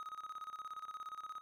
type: tone with tremolo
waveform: triangle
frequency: 1262 Hz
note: D#6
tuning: 24 cents sharp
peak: -40 dBFS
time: 0-1.41 s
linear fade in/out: 0 ms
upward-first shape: square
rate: 17 Hz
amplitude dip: 75%
effects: none